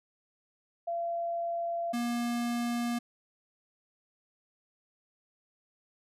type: tone pair in turn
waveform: sine / square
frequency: 682 / 238 Hz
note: F5 / A#3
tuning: -41 / +36 cents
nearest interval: octave + tritone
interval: 1823 cents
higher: first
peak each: -30 / -30 dBFS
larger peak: neither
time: 0.87-1.93 / 1.93-2.99 s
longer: neither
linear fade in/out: 10 ms
effects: resampled to 32000 Hz